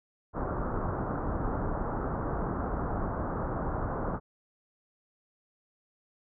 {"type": "low-pass noise", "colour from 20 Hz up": "pink", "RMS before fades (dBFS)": -32, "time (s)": [0.33, 4.2], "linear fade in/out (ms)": 50, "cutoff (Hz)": 1400, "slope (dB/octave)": 48, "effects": []}